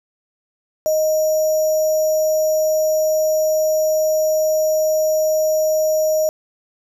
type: tone with sample-and-hold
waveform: sine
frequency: 622.3 Hz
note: D#5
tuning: in tune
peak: -14 dBFS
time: 0.86-6.29 s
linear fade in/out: 0 ms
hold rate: 6300 Hz
effects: none